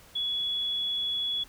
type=tone; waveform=sine; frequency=3383 Hz; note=G#7; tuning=31 cents sharp; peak=-27 dBFS; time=0.15-1.44 s; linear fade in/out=10 ms; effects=pink hiss -54 dBFS RMS until 1.48 s